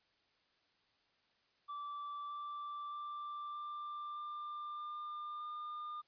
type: tone with pitch steps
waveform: triangle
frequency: 1163 / 1170.4 / 1177.9 / 1185.4 / 1192.9 / 1200.5 / 1208.2 Hz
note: D6 / D6 / D6 / D6 / D6 / D6 / D6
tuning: -17 / -6 / +5 / +16 / +27 / +38 / +49 cents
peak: -40 dBFS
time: 1.68-6.02 s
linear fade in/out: 20 ms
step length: 620 ms
effects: white hiss -75 dBFS RMS until 6.07 s + resampled to 11025 Hz